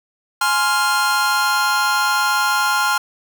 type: chord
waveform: 45% pulse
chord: F minor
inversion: first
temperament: just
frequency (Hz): 838.1 / 1047.7 / 1396.9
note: Ab5 / C6 / F6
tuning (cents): +16 / +2 / 0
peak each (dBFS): -22 / -21 / -18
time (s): 0.41-2.98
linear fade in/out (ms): 5
effects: none